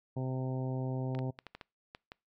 harmonic tone, 130 Hz, C3, 11 cents flat, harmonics 1 / 2 / 3 / 4 / 5 / 6 / 7, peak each -33 / -39 / -43 / -45 / -47 / -49 / -50 dBFS, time 0.16-1.31 s, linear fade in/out 10 ms
clicks, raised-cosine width 0.3 ms, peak -28 dBFS, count 8, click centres 1.15 / 1.19 / 1.389 / 1.467 / 1.55 / 1.612 / 1.949 / 2.119 s
effects noise-tail reverb RT60 0.3 s tail -26 dB re dry + MP3 96 kbps

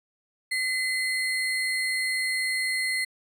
sine tone with sample-and-hold, 2039 Hz, C7, 45 cents flat, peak -24 dBFS, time 0.51-3.05 s, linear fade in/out 10 ms, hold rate 6300 Hz, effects resampled to 32000 Hz

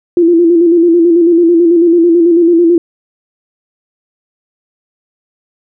sine tone with vibrato, 340 Hz, F4, 46 cents flat, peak -4 dBFS, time 0.17-2.78 s, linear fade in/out 2 ms, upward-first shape square, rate 9.1 Hz, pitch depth 48 cents each way, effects none

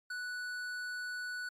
sine tone with tanh clipping, 1480 Hz, F#6, in tune, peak -39 dBFS, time 0.1-1.49 s, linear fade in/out 5 ms, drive 13 dB, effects MP3 96 kbps

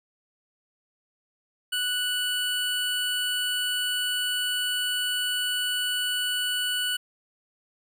square tone pair together, 1480 / 2960 Hz, F#6 / F#7, 0 / 0 cents, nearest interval octave, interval 1200 cents, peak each -31 / -27 dBFS, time 1.72-6.97 s, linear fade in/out 10 ms, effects none

